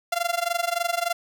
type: tone with amplitude modulation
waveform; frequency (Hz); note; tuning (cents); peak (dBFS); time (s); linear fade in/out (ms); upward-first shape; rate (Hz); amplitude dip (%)
sawtooth; 690; F5; -21; -16; 0.12-1.13; 5; sine; 23.4; 90
effects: none